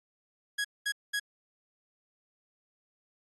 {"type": "tone bursts", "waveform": "sawtooth", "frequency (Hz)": 1661.2, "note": "G#6", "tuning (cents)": 0, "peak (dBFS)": -25, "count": 3, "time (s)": [0.58, 1.198], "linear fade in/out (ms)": 10, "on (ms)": 66, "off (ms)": 210, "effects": ["low-pass 12000 Hz 12 dB/octave", "AAC 32 kbps"]}